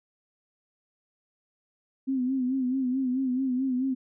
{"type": "tone with vibrato", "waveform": "sine", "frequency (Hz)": 258.6, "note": "C4", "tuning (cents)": -20, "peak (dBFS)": -24, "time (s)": [2.07, 3.95], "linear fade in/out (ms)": 20, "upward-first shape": "sine", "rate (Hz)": 4.6, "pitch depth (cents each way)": 70, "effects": []}